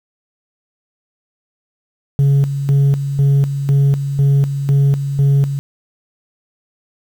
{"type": "tone with tremolo", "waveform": "sine", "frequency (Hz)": 139.5, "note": "C#3", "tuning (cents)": 11, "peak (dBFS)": -6, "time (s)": [2.19, 5.59], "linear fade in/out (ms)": 0, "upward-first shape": "square", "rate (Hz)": 2, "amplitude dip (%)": 70, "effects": ["tanh soft clip ceiling -8 dBFS", "7-bit"]}